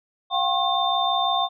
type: tone cluster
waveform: sine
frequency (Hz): 706 / 772 / 1076 / 3595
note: F5 / G5 / C6 / A7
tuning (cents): +19 / -27 / +48 / +36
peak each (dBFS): -25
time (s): 0.3-1.49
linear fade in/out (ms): 50
effects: none